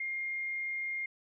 sine tone, 2123 Hz, C7, 25 cents sharp, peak -33 dBFS, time 0-1.06 s, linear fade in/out 5 ms, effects none

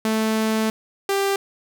sawtooth tone pair in turn, 219.6 / 394.6 Hz, A3 / G4, -3 / +11 cents, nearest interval minor seventh, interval 1014 cents, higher second, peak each -15 dBFS, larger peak neither, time 0.05-0.7 / 1.09-1.36 s, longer first, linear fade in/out 2 ms, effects none

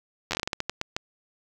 slowing click train, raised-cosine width 0.2 ms, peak -10 dBFS, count 13, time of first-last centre 0.31-0.965 s, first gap 10 ms, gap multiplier 1.28, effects 7-bit

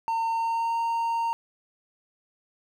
triangle tone with pitch glide, 910 to 922.7 Hz, A#5 to A#5, -42 to -18 cents, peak -22 dBFS, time 0.08-1.33 s, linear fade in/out 0 ms, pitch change +24 cents, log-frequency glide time 0.29-0.77 s, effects none

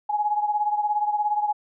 sine beating tone pair, 834 / 851 Hz, G#5 / G#5, +7 / +42 cents, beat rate 17 Hz, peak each -22 / -27 dBFS, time 0.09-1.53 s, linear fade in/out 10 ms, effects none

